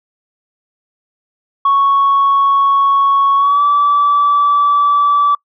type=tone with pitch glide; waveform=sine; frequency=1108.7 to 1155.8 Hz; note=C#6 to D6; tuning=0 to -28 cents; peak=-7 dBFS; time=1.65-5.35 s; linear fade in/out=5 ms; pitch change=+72 cents; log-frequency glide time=3.37-3.62 s; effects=noise-tail reverb RT60 0.1 s tail -26 dB re dry + tanh soft clip ceiling -5 dBFS